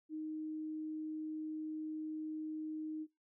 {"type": "tone", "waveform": "sine", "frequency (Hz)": 311.1, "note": "D#4", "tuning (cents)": 0, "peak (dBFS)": -39, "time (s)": [0.09, 3.07], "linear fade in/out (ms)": 50, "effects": ["noise-tail reverb RT60 0.2 s tail -22 dB re dry"]}